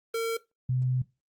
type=tone pair in turn; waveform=square / sine; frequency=455.9 / 127.45 Hz; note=A#4 / C3; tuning=-39 / -45 cents; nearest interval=octave + minor seventh; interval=2206 cents; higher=first; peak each=-27 / -24 dBFS; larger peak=second; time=0.14-0.37 / 0.69-1.02 s; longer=second; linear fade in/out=5 ms; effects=noise-tail reverb RT60 0.2 s tail -17 dB re dry + Opus 32 kbps